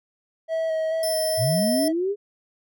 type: tone with vibrato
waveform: triangle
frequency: 643 Hz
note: E5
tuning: 43 cents flat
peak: -20 dBFS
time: 0.48-1.93 s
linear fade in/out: 50 ms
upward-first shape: square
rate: 2.3 Hz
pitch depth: 15 cents each way
type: tone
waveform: 15% pulse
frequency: 5320 Hz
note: E8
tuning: 15 cents sharp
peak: -22 dBFS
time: 1.03-1.88 s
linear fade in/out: 2 ms
type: linear sweep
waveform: sine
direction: up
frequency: 98 to 420 Hz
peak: -21 dBFS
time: 1.37-2.16 s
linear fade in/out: 50 ms
effects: none